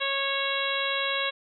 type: harmonic tone with a mistuned harmonic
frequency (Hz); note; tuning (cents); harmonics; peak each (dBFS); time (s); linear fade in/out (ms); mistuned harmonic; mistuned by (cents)
550; C#5; -14; 1 / 2 / 3 / 4 / 5 / 6 / 7; -33 / -33 / -33 / -33 / -33 / -33 / -33; 0-1.31; 20; 6; +17
effects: none